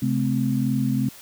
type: tone cluster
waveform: sine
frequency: 132.9 / 214.8 / 257.8 Hz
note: C3 / A3 / C4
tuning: +27 / -41 / -26 cents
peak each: -24 dBFS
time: 0.02-1.09 s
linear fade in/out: 5 ms
effects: white hiss -45 dBFS RMS until 1.21 s